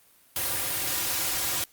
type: noise with comb filter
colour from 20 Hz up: white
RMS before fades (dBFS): -28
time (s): 0.36-1.64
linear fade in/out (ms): 2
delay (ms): 4.6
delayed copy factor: -0.9
effects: white hiss -59 dBFS RMS until 1.72 s + Opus 32 kbps